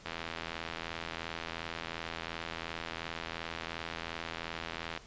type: click train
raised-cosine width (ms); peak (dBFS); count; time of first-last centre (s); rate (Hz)
0.3; -21; 408; 0.06-4.975; 82.8
effects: pink hiss -55 dBFS RMS until 5.06 s + resampled to 16000 Hz